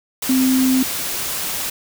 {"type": "tone in noise", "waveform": "sine", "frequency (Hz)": 259.9, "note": "C4", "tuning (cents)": -11, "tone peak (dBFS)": -13, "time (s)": [0.29, 0.83], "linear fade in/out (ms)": 5, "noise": "white", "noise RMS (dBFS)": -24, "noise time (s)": [0.22, 1.7], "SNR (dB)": 8, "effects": []}